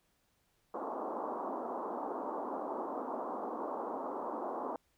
white band-pass noise, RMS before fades -39 dBFS, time 0.74-4.76 s, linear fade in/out 2 ms, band 230 to 1100 Hz, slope 48 dB/octave, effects pink hiss -75 dBFS RMS until 4.97 s

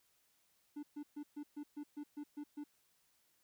triangle tone bursts, 293.7 Hz, D4, in tune, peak -40 dBFS, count 10, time 0.76-2.64 s, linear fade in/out 10 ms, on 71 ms, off 130 ms, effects white hiss -75 dBFS RMS until 3.43 s

